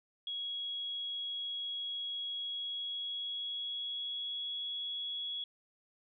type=tone with pitch glide; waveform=sine; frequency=3322 to 3353 Hz; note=G#7 to G#7; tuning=0 to +16 cents; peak=-36 dBFS; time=0.27-5.44 s; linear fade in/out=2 ms; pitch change=+16 cents; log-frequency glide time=2.37-4.67 s; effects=none